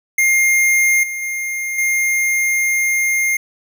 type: tone with level steps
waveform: square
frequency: 2120 Hz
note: C7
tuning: 22 cents sharp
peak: -12 / -23 / -21 / -15 dBFS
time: 0.18-3.37 s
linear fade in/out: 5 ms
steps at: 1.03 / 1.22 / 1.78 s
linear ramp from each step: 5 ms
effects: none